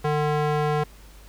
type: tone with band-pass filter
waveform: square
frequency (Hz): 150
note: D3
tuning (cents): +37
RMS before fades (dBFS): -23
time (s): 0.04-0.84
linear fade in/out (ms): 10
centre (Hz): 720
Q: 0.73
effects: added 50 Hz sine -45 dBFS peak until 1.28 s + pink hiss -52 dBFS RMS until 1.28 s